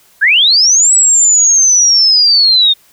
sine linear two-way sweep, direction up then down, 1500 to 7902 to 3631 Hz, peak -5 dBFS, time 0.21-2.74 s, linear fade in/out 20 ms, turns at 0.93 s, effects white hiss -48 dBFS RMS until 2.92 s

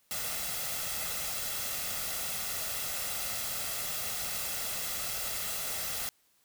white noise with comb filter, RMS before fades -35 dBFS, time 0.11-6.09 s, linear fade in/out 0 ms, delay 1.5 ms, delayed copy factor +0.55, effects white hiss -69 dBFS RMS until 6.44 s

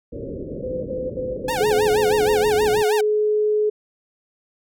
white low-pass noise, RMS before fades -31 dBFS, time 0.12-2.83 s, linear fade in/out 10 ms, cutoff 560 Hz, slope 96 dB/octave
sine tone bursts, 510 Hz, C5, 44 cents flat, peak -25 dBFS, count 7, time 0.63-2.444 s, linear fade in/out 5 ms, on 200 ms, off 69 ms
sawtooth tone with vibrato, 817 Hz, G#5, 29 cents flat, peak -19 dBFS, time 1.48-3.01 s, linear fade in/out 5 ms, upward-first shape sine, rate 6.3 Hz, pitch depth 240 cents each way
sine tone, 424 Hz, G#4, 36 cents sharp, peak -16 dBFS, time 1.6-3.7 s, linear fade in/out 10 ms
effects none

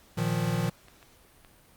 square chord, Bb suspended fourth, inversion none, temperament equal, 116.54 / 155.56 / 174.61 Hz, Bb2 / Eb3 / F3, 0 / 0 / 0 cents, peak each -31 dBFS, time 0.17-0.7 s, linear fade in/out 10 ms
clicks, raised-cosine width 0.3 ms, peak -35 dBFS, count 5, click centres 0.6 / 0.659 / 0.884 / 1.028 / 1.448 s
effects pink hiss -58 dBFS RMS until 1.76 s + Opus 48 kbps

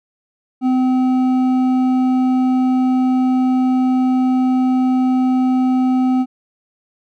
sine tone with hard clipping, 256.3 Hz, C4, 36 cents flat, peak -14 dBFS, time 0.61-6.26 s, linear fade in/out 50 ms, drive 7 dB, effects none

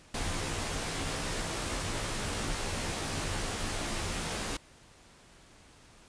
pink noise with comb filter, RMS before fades -34 dBFS, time 0.14-4.57 s, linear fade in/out 5 ms, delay 16 ms, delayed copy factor -0.65, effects pink hiss -57 dBFS RMS until 6.08 s + resampled to 22050 Hz

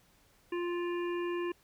harmonic tone with a mistuned harmonic, 349.2 Hz, F4, in tune, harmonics 1 / 3 / 5 / 7 / 8, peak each -32 / -42 / -46 / -49 / -50 dBFS, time 0.52-1.52 s, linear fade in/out 5 ms, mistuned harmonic 7, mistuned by -22 cents, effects pink hiss -66 dBFS RMS until 1.63 s

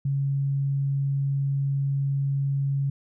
sine tone, 138.59 Hz, C#3, in tune, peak -22 dBFS, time 0.05-2.9 s, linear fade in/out 5 ms, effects none

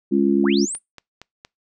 sine chord, Db major, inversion second, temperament just, 207.9 / 277.2 / 346.5 Hz, Ab3 / Db4 / F4, +2 / 0 / -14 cents, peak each -19 dBFS, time 0.11-0.66 s, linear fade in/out 20 ms
sine linear sweep, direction up, 108.8 to 9956 Hz, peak -25 dBFS, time 0.42-0.79 s, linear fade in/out 50 ms
click train, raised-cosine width 0.2 ms, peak -21 dBFS, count 4, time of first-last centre 0.75-1.449 s, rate 4.29 Hz
effects noise-tail reverb RT60 0.2 s tail -26 dB re dry

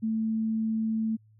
sine tone, 221.3 Hz, A3, 10 cents sharp, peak -25 dBFS, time 0.02-1.17 s, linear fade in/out 20 ms, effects added 108 Hz sine -56 dBFS peak until 1.39 s

